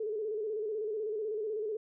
sine tone with vibrato, 428.8 Hz, A4, 45 cents flat, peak -32 dBFS, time 0-1.77 s, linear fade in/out 5 ms, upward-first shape square, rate 16 Hz, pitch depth 57 cents each way, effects none

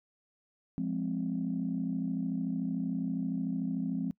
sine chord, F minor, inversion none, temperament equal, 174.61 / 207.7 / 261.6 Hz, F3 / Ab3 / C4, 0 / 0 / 0 cents, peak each -34 / -35 / -33 dBFS, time 0.78-4.11 s, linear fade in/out 0 ms, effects noise-tail reverb RT60 0.1 s tail -24 dB re dry + tanh soft clip ceiling -22 dBFS

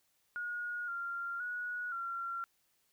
sine tone with pitch steps, 1441 / 1388 / 1460 / 1372 Hz, F#6 / F6 / F#6 / F6, -46 / -11 / -24 / -31 cents, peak -36 dBFS, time 0.36-2.44 s, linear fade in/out 0 ms, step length 520 ms, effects white hiss -75 dBFS RMS until 2.92 s

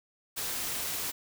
white noise, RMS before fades -34 dBFS, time 0.36-1.12 s, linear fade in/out 20 ms, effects none

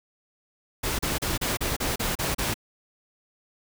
pink noise bursts, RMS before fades -27 dBFS, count 9, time 0.83-2.542 s, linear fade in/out 10 ms, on 160 ms, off 34 ms, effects none

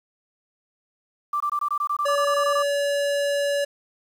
sine tone bursts, 1174.7 Hz, D6, in tune, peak -21 dBFS, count 14, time 1.33-2.625 s, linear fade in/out 5 ms, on 73 ms, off 21 ms
square tone, 570 Hz, C#5, 48 cents sharp, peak -22 dBFS, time 2.05-3.65 s, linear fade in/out 10 ms
effects low-pass 11000 Hz 12 dB/octave + 8-bit

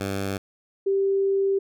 10% pulse / sine tone pair in turn, 97.9 / 391.6 Hz, G2 / G4, -2 / -2 cents, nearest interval 2 octaves, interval 2400 cents, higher second, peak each -18 / -19 dBFS, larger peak first, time 0-0.38 / 0.86-1.59 s, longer second, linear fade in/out 10 ms, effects none

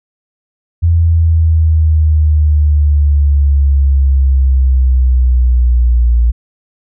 sine exponential sweep, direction down, 84.4 to 58.27 Hz, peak -6 dBFS, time 0.82-6.32 s, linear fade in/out 20 ms, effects none

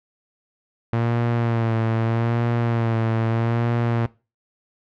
sawtooth tone with vibrato, 115.4 Hz, A#2, 17 cents flat, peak -15 dBFS, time 0.93-4.06 s, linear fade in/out 0 ms, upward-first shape sine, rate 0.8 Hz, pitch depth 43 cents each way, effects noise-tail reverb RT60 0.3 s tail -21 dB re dry + low-pass 2000 Hz 12 dB/octave

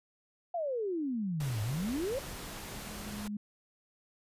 sine exponential two-way sweep, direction down then up, 719 to 101.9 to 571 Hz, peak -31 dBFS, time 0.54-2.19 s, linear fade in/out 5 ms, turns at 1.62 s
pink noise, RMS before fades -43 dBFS, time 1.4-3.28 s, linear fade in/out 5 ms
sine tone with exponential growth, 207.7 Hz, G#3, in tune, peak -33 dBFS, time 2.17-3.37 s, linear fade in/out 5 ms, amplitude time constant 260 ms
effects resampled to 32000 Hz

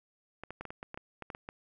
clicks, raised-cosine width 0.5 ms, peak -26 dBFS, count 12, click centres 0.436 / 0.506 / 0.61 / 0.653 / 0.705 / 0.829 / 0.944 / 0.975 / 1.223 / 1.302 / 1.349 / 1.489 s, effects none

